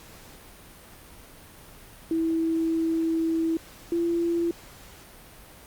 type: tone pair in turn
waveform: sine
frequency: 326.4 / 339.4 Hz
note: E4 / F4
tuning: -17 / -49 cents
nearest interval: minor second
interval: 68 cents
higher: second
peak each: -22 dBFS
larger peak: neither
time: 2.11-3.57 / 3.92-4.51 s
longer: first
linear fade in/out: 2 ms
effects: pink hiss -48 dBFS RMS until 5.66 s + Opus 48 kbps